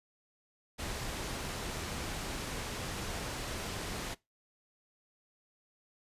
pink low-pass noise, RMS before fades -39 dBFS, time 0.78-4.15 s, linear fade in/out 20 ms, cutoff 9400 Hz, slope 12 dB/octave, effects noise-tail reverb RT60 0.2 s tail -21 dB re dry + resampled to 32000 Hz

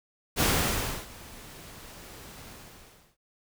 pink noise with ADSR envelope, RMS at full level -23 dBFS, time 0.36-3.17 s, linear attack 48 ms, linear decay 650 ms, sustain -23 dB, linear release 680 ms, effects none

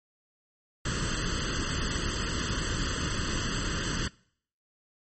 pink noise with comb filter, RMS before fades -30 dBFS, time 0.85-4.08 s, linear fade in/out 5 ms, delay 0.65 ms, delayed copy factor +0.9, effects noise-tail reverb RT60 0.6 s tail -23 dB re dry + MP3 32 kbps

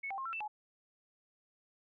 sine tone with pitch steps, 2205 / 783 / 1067 / 1346 / 2659 / 846 Hz, C#7 / G5 / C6 / E6 / E7 / G#5, -10 / -2 / +34 / +36 / +14 / +32 cents, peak -37 dBFS, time 0.03-0.48 s, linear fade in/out 10 ms, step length 75 ms, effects none

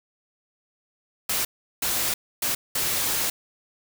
white noise bursts at uneven times, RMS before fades -25 dBFS, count 4, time 1.29-1.45 / 1.82-2.14 / 2.42-2.55 / 2.75-3.3 s, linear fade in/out 5 ms, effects none

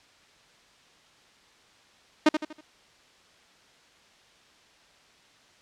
sawtooth tone with echo, 307.8 Hz, D#4, 19 cents flat, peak -11 dBFS, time 2.26-2.29 s, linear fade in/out 5 ms, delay 80 ms, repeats 4, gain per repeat -8 dB, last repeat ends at 2.61 s, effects white hiss -58 dBFS RMS until 5.61 s + low-pass 5000 Hz 12 dB/octave

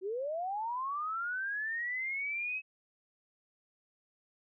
sine linear sweep, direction up, 359.3 to 2576 Hz, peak -33 dBFS, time 0.01-2.62 s, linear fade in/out 50 ms, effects none

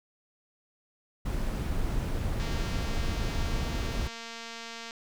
brown noise, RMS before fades -30 dBFS, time 1.25-4.08 s, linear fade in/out 10 ms
click train, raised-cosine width 0.2 ms, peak -24 dBFS, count 578, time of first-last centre 2.4-4.909 s, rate 230 Hz
effects none

